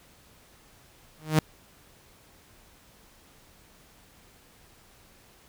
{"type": "tone with exponential growth", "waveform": "sawtooth", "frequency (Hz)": 155.56, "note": "D#3", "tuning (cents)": 0, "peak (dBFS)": -12, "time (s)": [1.19, 1.39], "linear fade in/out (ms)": 0, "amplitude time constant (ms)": 42, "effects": ["pink hiss -57 dBFS RMS until 5.48 s"]}